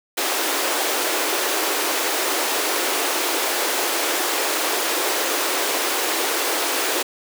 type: high-pass noise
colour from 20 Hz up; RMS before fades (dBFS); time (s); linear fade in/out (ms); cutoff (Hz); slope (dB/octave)
pink; -22; 0.17-7.03; 10; 310; 48
effects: none